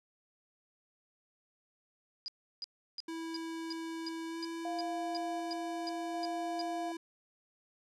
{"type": "tone bursts", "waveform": "sine", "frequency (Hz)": 4902, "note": "D#8", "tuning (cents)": -27, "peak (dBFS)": -37, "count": 13, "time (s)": [2.26, 6.613], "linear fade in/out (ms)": 0, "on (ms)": 21, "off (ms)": 340}
{"type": "tone with pitch glide", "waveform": "square", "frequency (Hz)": [327.6, 331.6], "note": ["E4", "E4"], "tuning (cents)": [-11, 10], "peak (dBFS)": -39, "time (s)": [3.08, 6.97], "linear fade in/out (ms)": 5, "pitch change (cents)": 21, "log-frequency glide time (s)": [4.28, 4.39]}
{"type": "tone with tremolo", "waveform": "sine", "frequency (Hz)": 698.5, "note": "F5", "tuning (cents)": 0, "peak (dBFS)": -36, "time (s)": [4.65, 6.92], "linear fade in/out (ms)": 2, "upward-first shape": "square", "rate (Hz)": 0.67, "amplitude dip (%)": 30}
{"effects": ["low-pass 9000 Hz 12 dB/octave"]}